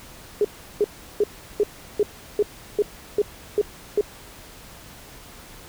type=tone bursts; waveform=sine; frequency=415.3 Hz; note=G#4; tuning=in tune; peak=-15 dBFS; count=10; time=0.41-4.01 s; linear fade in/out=2 ms; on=36 ms; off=360 ms; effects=pink hiss -44 dBFS RMS until 5.68 s